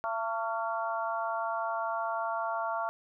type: harmonic tone with a mistuned harmonic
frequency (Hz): 225.3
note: A3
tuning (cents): +41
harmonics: 3 / 4 / 5 / 6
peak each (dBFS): -34 / -35 / -36 / -37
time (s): 0.04-2.89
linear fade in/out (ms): 0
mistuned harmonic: 6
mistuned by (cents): +39
effects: none